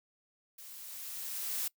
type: noise with level ramp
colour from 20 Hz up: blue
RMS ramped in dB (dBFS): -50 to -34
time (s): 0.58-1.68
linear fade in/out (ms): 5
effects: noise-tail reverb RT60 0.1 s tail -23 dB re dry